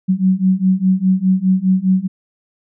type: beating tone pair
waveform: sine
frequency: 185 / 189.9 Hz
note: F#3 / F#3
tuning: 0 / +45 cents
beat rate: 4.9 Hz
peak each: -15 / -14 dBFS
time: 0.08-2.08 s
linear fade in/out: 20 ms
effects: none